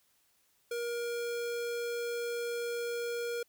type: tone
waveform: square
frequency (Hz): 473.7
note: A#4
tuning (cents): +28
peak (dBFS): -34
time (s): 0.71-3.43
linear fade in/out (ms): 5
effects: white hiss -71 dBFS RMS until 3.48 s